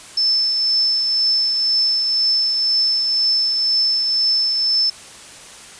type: tone with tremolo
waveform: sine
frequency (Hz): 5274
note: E8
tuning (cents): 0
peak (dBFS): -13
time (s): 0.17-4.9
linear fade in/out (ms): 5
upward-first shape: triangle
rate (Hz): 2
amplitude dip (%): 35
effects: white hiss -39 dBFS RMS until 5.79 s + resampled to 22050 Hz